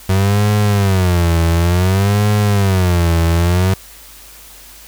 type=tone with vibrato; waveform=35% pulse; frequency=93.3 Hz; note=F#2; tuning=15 cents sharp; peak=-9 dBFS; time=0.09-3.74 s; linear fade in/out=5 ms; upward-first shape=sine; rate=0.56 Hz; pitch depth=200 cents each way; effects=added 50 Hz sine -44 dBFS peak until 4.87 s + white hiss -39 dBFS RMS until 4.87 s